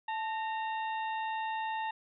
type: harmonic tone with a mistuned harmonic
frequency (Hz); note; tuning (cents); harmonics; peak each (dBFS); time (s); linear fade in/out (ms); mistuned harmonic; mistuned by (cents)
920; A#5; -23; 1 / 2 / 3 / 4; -33 / -41 / -46 / -50; 0.08-1.91; 5; 1; -78
effects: none